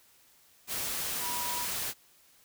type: tone in noise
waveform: sine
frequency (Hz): 972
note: B5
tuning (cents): -28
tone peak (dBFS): -36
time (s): 1.2-1.67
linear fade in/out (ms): 50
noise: white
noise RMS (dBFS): -34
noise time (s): 0.67-1.94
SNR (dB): -5
effects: white hiss -62 dBFS RMS until 2.44 s